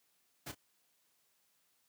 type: noise with echo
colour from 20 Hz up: pink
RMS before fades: -43 dBFS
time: 0.46-0.52 s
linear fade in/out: 10 ms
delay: 30 ms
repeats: 1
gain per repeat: -11 dB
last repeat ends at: 0.55 s
effects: white hiss -75 dBFS RMS until 1.88 s + high-pass 100 Hz 12 dB/octave